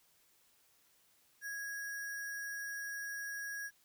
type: tone with sample-and-hold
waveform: sine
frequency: 1656 Hz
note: G#6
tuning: 5 cents flat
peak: -39 dBFS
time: 1.41-3.71 s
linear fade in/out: 50 ms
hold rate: 7350 Hz
effects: white hiss -70 dBFS RMS until 3.84 s